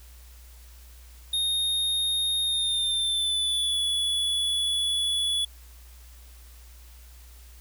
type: tone with pitch glide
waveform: square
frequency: 3700 to 3413 Hz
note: A#7 to G#7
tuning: -14 to +47 cents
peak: -24 dBFS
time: 1.33-5.45 s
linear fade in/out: 5 ms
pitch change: -139 cents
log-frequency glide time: 2.43-3.79 s
effects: added 60 Hz sine -46 dBFS peak until 7.6 s + white hiss -55 dBFS RMS until 7.6 s